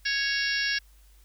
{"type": "harmonic tone", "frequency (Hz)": 554, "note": "C#5", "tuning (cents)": -1, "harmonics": [3, 4, 5, 6, 7, 8, 9, 10], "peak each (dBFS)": [-28, -34, -34, -38, -38, -36, -36, -32], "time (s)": [0.05, 0.79], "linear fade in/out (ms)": 10, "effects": ["added 50 Hz sine -53 dBFS peak until 1.24 s", "white hiss -63 dBFS RMS until 1.24 s"]}